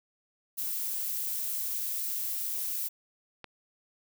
violet noise, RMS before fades -33 dBFS, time 0.57-2.89 s, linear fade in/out 20 ms
click, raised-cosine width 0.3 ms, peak -26 dBFS, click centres 3.443 s
effects none

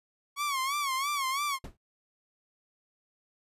sawtooth tone with vibrato, 1109 Hz, C#6, in tune, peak -25 dBFS, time 0.36-1.59 s, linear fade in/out 50 ms, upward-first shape sine, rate 3 Hz, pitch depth 110 cents each way
brown noise with exponential decay, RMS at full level -33 dBFS, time 1.64-1.77 s, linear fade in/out 5 ms, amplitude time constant 27 ms
effects noise-tail reverb RT60 0.1 s tail -25 dB re dry + resampled to 32000 Hz

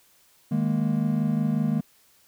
triangle chord, D# suspended fourth, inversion none, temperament equal, 155.56 / 207.7 / 233.1 Hz, D#3 / G#3 / A#3, 0 / 0 / 0 cents, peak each -24 dBFS, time 0.51-1.81 s, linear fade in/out 10 ms, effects white hiss -60 dBFS RMS until 2.27 s

